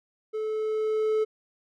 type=tone with level ramp; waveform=triangle; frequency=433.9 Hz; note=A4; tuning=24 cents flat; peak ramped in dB=-26 to -19 dBFS; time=0.33-1.25 s; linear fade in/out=20 ms; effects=none